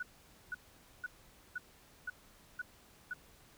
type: tone bursts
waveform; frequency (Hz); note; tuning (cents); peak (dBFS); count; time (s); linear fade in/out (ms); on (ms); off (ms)
sine; 1474; F#6; -7; -36; 7; 0-3.136; 5; 28; 490
effects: pink hiss -62 dBFS RMS until 3.57 s